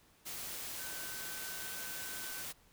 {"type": "tone in noise", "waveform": "sine", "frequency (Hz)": 1525, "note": "G6", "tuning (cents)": -48, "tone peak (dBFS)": -49, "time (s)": [0.78, 2.44], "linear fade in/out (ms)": 20, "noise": "white", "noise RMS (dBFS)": -43, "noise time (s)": [0.25, 2.53], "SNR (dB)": -9, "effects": ["pink hiss -66 dBFS RMS until 2.72 s"]}